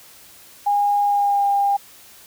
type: tone with pitch glide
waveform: sine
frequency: 816 to 802.9 Hz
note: G#5 to G5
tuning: -31 to +41 cents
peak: -15 dBFS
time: 0.66-1.77 s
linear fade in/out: 10 ms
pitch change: -28 cents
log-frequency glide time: 1.04-1.47 s
effects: white hiss -46 dBFS RMS until 2.26 s